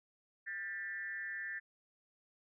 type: tone with frequency modulation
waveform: sine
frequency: 1778 Hz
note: A6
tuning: 18 cents sharp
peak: -39 dBFS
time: 0.46-1.6 s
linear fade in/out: 20 ms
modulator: 182 Hz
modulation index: 0.84
effects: none